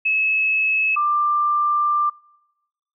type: tone pair in turn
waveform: sine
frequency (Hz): 2587 / 1186.1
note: E7 / D6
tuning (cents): -33 / +17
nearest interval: octave + major second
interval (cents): 1350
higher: first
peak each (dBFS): -16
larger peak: neither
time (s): 0.05-0.96 / 0.96-2.1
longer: second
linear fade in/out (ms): 10
effects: noise-tail reverb RT60 1.0 s tail -25 dB re dry